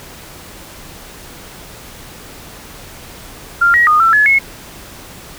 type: tone with pitch steps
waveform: sine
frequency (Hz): 1392 / 1902 / 1228 / 1340 / 1706 / 2181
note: F6 / A#6 / D#6 / E6 / G#6 / C#7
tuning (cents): -6 / +34 / -23 / +28 / +46 / -29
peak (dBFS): -7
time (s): 3.61-4.39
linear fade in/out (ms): 10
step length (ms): 130
effects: pink hiss -35 dBFS RMS until 5.38 s